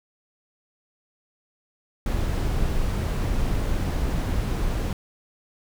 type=noise; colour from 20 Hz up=brown; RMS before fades=-24 dBFS; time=2.06-4.93 s; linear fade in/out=2 ms; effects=none